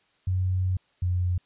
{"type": "tone pair in turn", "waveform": "sine", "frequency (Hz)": [92.5, 89.76], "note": ["F#2", "F2"], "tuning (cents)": [0, 48], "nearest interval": "minor second", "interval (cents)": 52, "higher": "first", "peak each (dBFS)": -22, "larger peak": "neither", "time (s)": [[0.27, 0.77], [1.02, 1.38]], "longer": "first", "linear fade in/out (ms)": 5, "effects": ["white hiss -66 dBFS RMS until 1.45 s", "resampled to 8000 Hz"]}